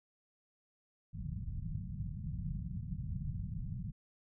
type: low-pass noise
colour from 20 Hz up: white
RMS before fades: -40 dBFS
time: 1.13-3.92 s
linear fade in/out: 20 ms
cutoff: 180 Hz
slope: 48 dB/octave
effects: none

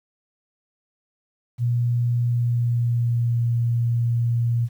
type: tone with pitch glide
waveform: sine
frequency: 120 to 117.94 Hz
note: B2 to A#2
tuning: -49 to +21 cents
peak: -18 dBFS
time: 1.58-4.69 s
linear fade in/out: 50 ms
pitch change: -30 cents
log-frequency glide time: 2.27-3.43 s
effects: 9-bit

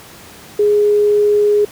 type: tone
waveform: sine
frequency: 415.3 Hz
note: G#4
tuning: in tune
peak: -9 dBFS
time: 0.59-1.65 s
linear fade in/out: 5 ms
effects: pink hiss -38 dBFS RMS until 1.71 s + high-pass 80 Hz 12 dB/octave

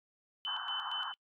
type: tone with tremolo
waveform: sine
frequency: 3032 Hz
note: F#7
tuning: 42 cents sharp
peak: -34 dBFS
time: 0.45-1.14 s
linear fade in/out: 0 ms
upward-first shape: square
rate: 4.3 Hz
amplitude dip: 60%
type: band-pass noise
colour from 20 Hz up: white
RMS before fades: -41 dBFS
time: 0.46-1.13 s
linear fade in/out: 20 ms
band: 790 to 1600 Hz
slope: 96 dB/octave
effects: noise-tail reverb RT60 0.1 s tail -25 dB re dry + MP3 96 kbps

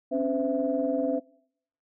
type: tone cluster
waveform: sine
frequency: 263.6 / 283.9 / 510 / 663 Hz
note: C4 / C#4 / C5 / E5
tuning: +13 / +41 / -44 / +10 cents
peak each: -29 dBFS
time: 0.11-1.2 s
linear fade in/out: 20 ms
effects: noise-tail reverb RT60 0.7 s tail -25 dB re dry + tanh soft clip ceiling -13 dBFS

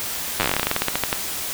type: slowing click train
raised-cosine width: 0.3 ms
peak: -3 dBFS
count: 21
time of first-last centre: 0.4-1.129 s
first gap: 9 ms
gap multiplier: 1.13
effects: white hiss -28 dBFS RMS until 1.53 s

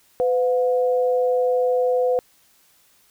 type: tone pair together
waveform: sine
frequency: 503 / 715.5 Hz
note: B4 / F5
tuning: +32 / +42 cents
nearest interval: tritone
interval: 610 cents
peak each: -17 / -26 dBFS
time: 0.2-2.19 s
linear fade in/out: 0 ms
effects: white hiss -58 dBFS RMS until 3.1 s

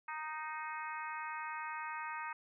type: harmonic tone with a mistuned harmonic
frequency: 310 Hz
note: D#4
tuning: 6 cents flat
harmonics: 3 / 4 / 5 / 6 / 7 / 8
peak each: -43 / -45 / -47 / -49 / -50 / -51 dBFS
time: 0.08-2.33 s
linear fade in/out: 5 ms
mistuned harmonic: 8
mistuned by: +37 cents
effects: none

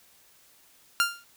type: tone with exponential decay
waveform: sawtooth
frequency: 1396 Hz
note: F6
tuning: 1 cent flat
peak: -14 dBFS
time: 1-1.24 s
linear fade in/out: 0 ms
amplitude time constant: 52 ms
effects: white hiss -59 dBFS RMS until 1.36 s

